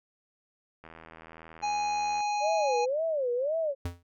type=click train; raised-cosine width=0.5 ms; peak=-32 dBFS; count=112; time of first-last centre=0.84-2.205 s; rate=81.3 Hz
type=harmonic tone; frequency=830.6 Hz; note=G#5; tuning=in tune; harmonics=1 / 3 / 5 / 7 / 8; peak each=-27 / -38 / -42 / -48 / -47 dBFS; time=1.62-2.86 s; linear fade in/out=20 ms
type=tone with vibrato; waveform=sine; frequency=562 Hz; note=C#5; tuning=24 cents sharp; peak=-26 dBFS; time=2.4-3.75 s; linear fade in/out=50 ms; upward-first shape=sine; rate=1.9 Hz; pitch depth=270 cents each way
type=tone with exponential decay; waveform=square; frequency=86.9 Hz; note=F2; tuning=8 cents flat; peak=-28 dBFS; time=3.85-4.03 s; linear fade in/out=5 ms; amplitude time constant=37 ms
effects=none

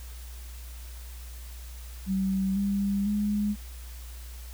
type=tone with pitch steps; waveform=sine; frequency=191.8 / 199.37 / 207.2 Hz; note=G3 / G3 / G#3; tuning=-37 / +30 / -4 cents; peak=-24 dBFS; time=2.06-3.56 s; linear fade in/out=50 ms; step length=500 ms; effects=added 60 Hz sine -39 dBFS peak until 4.53 s + white hiss -50 dBFS RMS until 4.53 s

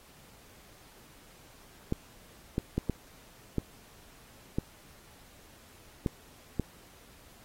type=clicks; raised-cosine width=3 ms; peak=-15 dBFS; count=8; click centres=1.924 / 2.581 / 2.78 / 2.897 / 3.583 / 4.585 / 6.062 / 6.597 s; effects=pink hiss -57 dBFS RMS until 7.44 s + AAC 48 kbps

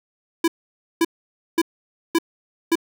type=tone bursts; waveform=square; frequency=332.3 Hz; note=E4; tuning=14 cents sharp; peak=-15 dBFS; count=5; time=0.44-2.755 s; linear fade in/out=5 ms; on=39 ms; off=530 ms; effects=none

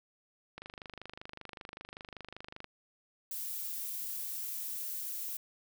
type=click train; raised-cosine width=0.3 ms; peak=-28 dBFS; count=53; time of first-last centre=0.58-2.643 s; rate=25.2 Hz
type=noise; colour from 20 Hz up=violet; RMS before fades=-39 dBFS; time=3.31-5.37 s; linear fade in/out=2 ms
effects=none

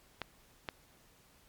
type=clicks; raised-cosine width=0.3 ms; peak=-20 dBFS; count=2; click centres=0.217 / 0.688 s; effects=pink hiss -64 dBFS RMS until 1.48 s + MP3 96 kbps

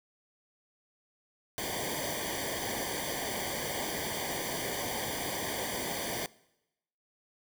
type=noise with comb filter; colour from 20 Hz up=pink; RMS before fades=-35 dBFS; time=1.58-6.26 s; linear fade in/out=0 ms; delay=0.75 ms; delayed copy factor=-1; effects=noise-tail reverb RT60 0.9 s tail -22 dB re dry

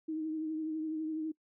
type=tone with vibrato; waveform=sine; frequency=314.2 Hz; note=D#4; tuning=17 cents sharp; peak=-33 dBFS; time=0.08-1.32 s; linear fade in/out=10 ms; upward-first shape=triangle; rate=12 Hz; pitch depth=39 cents each way; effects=noise-tail reverb RT60 0.1 s tail -23 dB re dry

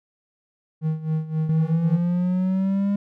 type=tone with tremolo; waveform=triangle; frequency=157.5 Hz; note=D#3; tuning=21 cents sharp; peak=-17 dBFS; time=0.81-2 s; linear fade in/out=50 ms; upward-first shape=sine; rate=3.8 Hz; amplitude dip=80%
type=exponential sweep; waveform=triangle; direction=up; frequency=158.2 to 202.6 Hz; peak=-17 dBFS; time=1.49-2.96 s; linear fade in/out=5 ms
effects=none

